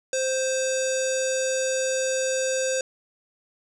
square tone with low-pass filter, 523.3 Hz, C5, in tune, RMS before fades -25 dBFS, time 0.13-2.81 s, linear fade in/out 2 ms, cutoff 7100 Hz, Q 6.2, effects none

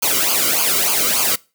white noise with flanger, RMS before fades -17 dBFS, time 0.02-1.36 s, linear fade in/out 10 ms, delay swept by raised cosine 0.53 to 1.18 ms, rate 3.4 Hz, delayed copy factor -0.85, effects noise-tail reverb RT60 0.3 s tail -23 dB re dry

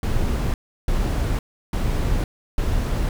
brown noise bursts, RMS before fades -21 dBFS, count 4, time 0.03-3.09 s, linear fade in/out 2 ms, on 510 ms, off 340 ms, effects none

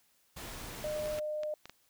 pink noise, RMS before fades -44 dBFS, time 0.36-1.2 s, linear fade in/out 10 ms
sine tone, 607 Hz, D#5, 43 cents flat, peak -33 dBFS, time 0.84-1.54 s, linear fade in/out 2 ms
clicks, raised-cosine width 0.2 ms, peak -28 dBFS, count 5, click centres 1.058 / 1.187 / 1.434 / 1.656 / 1.696 s
effects white hiss -70 dBFS RMS until 1.89 s

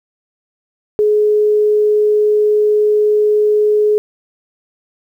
sine tone, 421.8 Hz, G#4, 27 cents sharp, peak -9 dBFS, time 0.99-3.98 s, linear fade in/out 0 ms, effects 8-bit

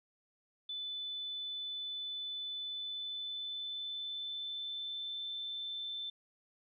sine tone with pitch glide, 3500 to 3539 Hz, A7 to A7, -10 to +9 cents, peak -38 dBFS, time 0.69-6.1 s, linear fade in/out 5 ms, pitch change +19 cents, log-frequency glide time 2.59-5.3 s, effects none

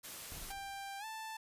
white noise, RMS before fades -47 dBFS, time 0.03-0.53 s, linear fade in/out 20 ms
brown noise with exponential decay, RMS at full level -45 dBFS, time 0.32-1.11 s, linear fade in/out 0 ms, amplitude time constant 170 ms
sawtooth tone with pitch glide, 790 to 881.6 Hz, G5 to A5, +13 to +3 cents, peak -39 dBFS, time 0.5-1.37 s, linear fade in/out 5 ms, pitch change +190 cents, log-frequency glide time 0.99-1.05 s
effects resampled to 32000 Hz

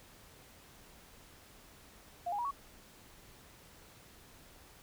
sine tone with pitch steps, 701 / 819.3 / 957.6 / 1119.2 Hz, F5 / G#5 / A#5 / C#6, +6 / -24 / +46 / +16 cents, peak -33 dBFS, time 2.26-2.512 s, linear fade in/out 10 ms, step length 63 ms, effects pink hiss -58 dBFS RMS until 4.82 s

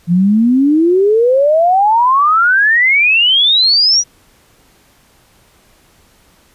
sine exponential sweep, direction up, 167.1 to 5910 Hz, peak -7 dBFS, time 0.07-4.04 s, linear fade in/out 50 ms, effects pink hiss -50 dBFS RMS until 6.54 s + resampled to 32000 Hz

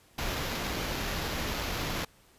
pink noise with sample-and-hold, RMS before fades -33 dBFS, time 0.18-2.05 s, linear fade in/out 5 ms, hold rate 8820 Hz, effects pink hiss -61 dBFS RMS until 2.38 s + resampled to 32000 Hz

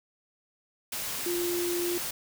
sine tone in noise, 349.2 Hz, F4, in tune, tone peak -28 dBFS, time 1.26-1.98 s, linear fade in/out 5 ms, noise white, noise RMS -34 dBFS, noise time 0.92-2.11 s, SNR +3 dB, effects none

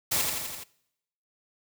white noise with echo, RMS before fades -26 dBFS, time 0.11-0.22 s, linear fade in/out 10 ms, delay 84 ms, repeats 5, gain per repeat -3 dB, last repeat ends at 0.64 s, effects noise-tail reverb RT60 0.8 s tail -22 dB re dry

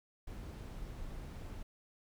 brown noise, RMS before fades -45 dBFS, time 0.27-1.63 s, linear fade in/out 5 ms, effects none

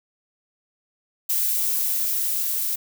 violet noise with level ramp, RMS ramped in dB -22 to -25 dBFS, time 1.29-2.76 s, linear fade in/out 10 ms, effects none

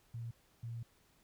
sine tone bursts at uneven times, 116.54 Hz, A#2, in tune, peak -40 dBFS, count 2, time 0.14-0.31 / 0.63-0.83 s, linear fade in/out 5 ms, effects pink hiss -70 dBFS RMS until 1.23 s

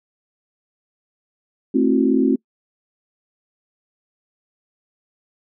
sine chord, F# half-diminished seventh, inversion first, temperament just, 222 / 266.4 / 333 / 370 Hz, A3 / C4 / E4 / F#4, +16 / +31 / +18 / 0 cents, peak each -20 / -16 / -22 / -21 dBFS, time 1.74-2.36 s, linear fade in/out 10 ms, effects noise-tail reverb RT60 0.1 s tail -25 dB re dry

